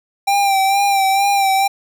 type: tone with vibrato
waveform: square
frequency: 788 Hz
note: G5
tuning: 9 cents sharp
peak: -13 dBFS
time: 0.27-1.68 s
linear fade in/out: 10 ms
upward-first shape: sine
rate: 2.2 Hz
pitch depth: 38 cents each way
effects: none